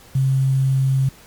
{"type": "tone with quantisation", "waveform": "sine", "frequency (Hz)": 133.7, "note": "C3", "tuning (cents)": 38, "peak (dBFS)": -14, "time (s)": [0.15, 1.09], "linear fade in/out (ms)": 5, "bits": 7, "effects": ["pink hiss -46 dBFS RMS until 1.26 s", "MP3 96 kbps"]}